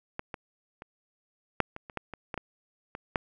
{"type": "clicks", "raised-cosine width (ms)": 0.5, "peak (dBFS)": [-18, -21, -27, -7, -24, -28, -17, -24, -19, -18, -22, -11], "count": 12, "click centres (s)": [0.194, 0.342, 0.821, 1.603, 1.764, 1.898, 1.973, 2.137, 2.342, 2.377, 2.951, 3.158], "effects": []}